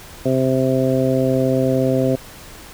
harmonic tone, 131 Hz, C3, 2 cents sharp, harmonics 1 / 2 / 3 / 4 / 5, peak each -21 / -19 / -22 / -20 / -24 dBFS, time 0.25-2.16 s, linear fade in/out 10 ms, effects pink hiss -39 dBFS RMS until 2.73 s

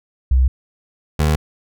sine / 25% pulse tone pair in turn, 64.2 / 76.35 Hz, C2 / D#2, -32 / -32 cents, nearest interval minor third, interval 300 cents, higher second, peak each -10 dBFS, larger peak neither, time 0.31-0.48 / 1.19-1.36 s, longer neither, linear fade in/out 5 ms, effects none

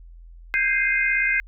sine chord, Ab major seventh, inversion third, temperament equal with one note detuned, 1568 / 1625.2 / 2093 / 2489 Hz, G6 / Ab6 / C7 / Eb7, 0 / -38 / 0 / 0 cents, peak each -26 / -26 / -21 / -26 dBFS, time 0.54-1.4 s, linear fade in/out 0 ms, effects added 42 Hz sine -41 dBFS peak until 1.47 s

